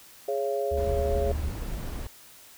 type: chord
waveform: sine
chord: Db major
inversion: second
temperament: equal with one note detuned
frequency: 415.3 / 554.4 / 680.9 Hz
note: Ab4 / Db5 / F5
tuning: 0 / 0 / -44 cents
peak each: -29 / -29 / -32 dBFS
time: 0.28-1.32 s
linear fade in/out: 5 ms
type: tone with vibrato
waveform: triangle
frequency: 73.42 Hz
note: D2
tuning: in tune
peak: -27 dBFS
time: 0.71-1.51 s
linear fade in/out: 10 ms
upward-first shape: sine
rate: 12 Hz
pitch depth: 28 cents each way
type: noise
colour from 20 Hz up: brown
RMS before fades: -33 dBFS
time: 0.77-2.07 s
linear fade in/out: 5 ms
effects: white hiss -51 dBFS RMS until 2.57 s